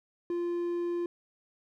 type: tone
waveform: triangle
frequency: 346.9 Hz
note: F4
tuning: 12 cents flat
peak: -27 dBFS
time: 0.3-1.06 s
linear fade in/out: 2 ms
effects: none